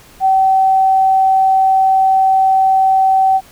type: tone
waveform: sine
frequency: 766 Hz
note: G5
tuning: 40 cents flat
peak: -8 dBFS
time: 0.2-3.41 s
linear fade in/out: 50 ms
effects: pink hiss -43 dBFS RMS until 3.51 s